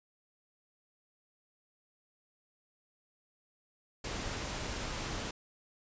pink noise, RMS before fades -38 dBFS, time 4.04-5.31 s, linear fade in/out 5 ms, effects resampled to 16000 Hz

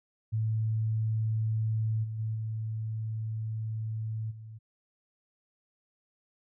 sine tone with level steps, 110.2 Hz, A2, 3 cents sharp, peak -26 / -33 / -29 / -31 / -42 dBFS, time 0.32-4.59 s, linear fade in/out 20 ms, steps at 2.03 / 2.18 / 2.34 / 4.3 s, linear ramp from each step 20 ms, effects none

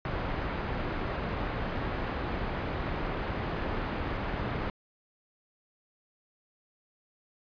pink low-pass noise, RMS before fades -33 dBFS, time 0.05-4.7 s, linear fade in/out 2 ms, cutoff 1900 Hz, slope 12 dB/octave, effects resampled to 11025 Hz

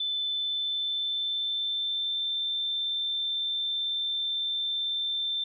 sine tone with pitch glide, 3520 to 3561 Hz, A7 to A7, 0 to +20 cents, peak -27 dBFS, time 0-5.44 s, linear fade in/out 5 ms, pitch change +20 cents, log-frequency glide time 0.28-2.34 s, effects none

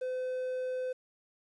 triangle tone with quantisation, 510 Hz, C5, 44 cents flat, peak -30 dBFS, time 0.01-0.93 s, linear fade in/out 10 ms, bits 10, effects resampled to 22050 Hz

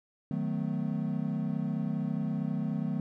triangle chord, B dominant seventh, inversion first, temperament equal with one note detuned, 155.56 / 185 / 220 / 252.7 Hz, D#3 / F#3 / A3 / B3, 0 / 0 / 0 / +40 cents, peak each -32 / -33 / -32 / -35 dBFS, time 0.31-3 s, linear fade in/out 2 ms, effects none

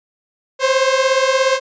sawtooth beating tone pair, 520 / 537 Hz, C5 / C5, -11 / +45 cents, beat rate 17 Hz, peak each -12 dBFS, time 0.59-1.6 s, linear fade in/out 50 ms, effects resampled to 16000 Hz

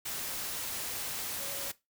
sine tone in noise, 554.4 Hz, C#5, in tune, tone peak -46 dBFS, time 1.4-1.7 s, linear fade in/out 10 ms, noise white, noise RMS -37 dBFS, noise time 0.05-1.72 s, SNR -12 dB, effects noise-tail reverb RT60 0.2 s tail -18 dB re dry

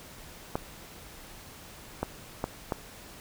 clicks, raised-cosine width 1 ms, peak -14 dBFS, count 4, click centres 0.555 / 2.03 / 2.441 / 2.722 s, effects pink hiss -48 dBFS RMS until 3.2 s

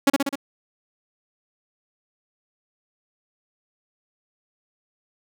sawtooth tone with echo, 278.2 Hz, C#4, 6 cents sharp, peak -9 dBFS, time 0.07-0.1 s, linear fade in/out 5 ms, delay 64 ms, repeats 4, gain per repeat -3 dB, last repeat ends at 0.356 s, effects none

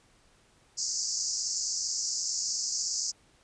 white band-pass noise, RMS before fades -32 dBFS, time 0.77-3.12 s, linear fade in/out 20 ms, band 4700 to 7300 Hz, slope 96 dB/octave, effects pink hiss -63 dBFS RMS until 3.43 s + resampled to 22050 Hz

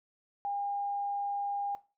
sine tone, 807 Hz, G#5, 50 cents flat, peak -31 dBFS, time 0.45-1.75 s, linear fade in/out 0 ms, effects noise-tail reverb RT60 0.3 s tail -17 dB re dry

